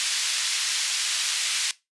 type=band-pass noise; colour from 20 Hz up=white; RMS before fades=-26 dBFS; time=0-1.71 s; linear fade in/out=0 ms; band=2200 to 6200 Hz; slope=12 dB/octave; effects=noise-tail reverb RT60 0.2 s tail -18 dB re dry + resampled to 24000 Hz